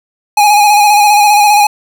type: tone with vibrato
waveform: square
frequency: 830.6 Hz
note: G#5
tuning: in tune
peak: -5 dBFS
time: 0.37-1.67 s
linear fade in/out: 5 ms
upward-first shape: square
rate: 15 Hz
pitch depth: 29 cents each way
effects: none